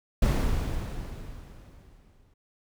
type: noise with exponential decay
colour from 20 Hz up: brown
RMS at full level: -21 dBFS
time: 0.22-2.34 s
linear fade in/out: 5 ms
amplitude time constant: 460 ms
effects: none